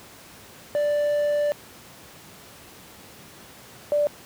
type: tone pair in turn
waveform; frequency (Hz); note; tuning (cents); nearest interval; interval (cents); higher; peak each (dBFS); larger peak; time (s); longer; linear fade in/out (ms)
triangle / sine; 587.3 / 587.3; D5 / D5; 0 / 0; unison; 0; neither; -18; neither; 0.75-1.52 / 3.92-4.07; first; 0
effects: pink hiss -46 dBFS RMS until 4.25 s + high-pass 100 Hz 12 dB/octave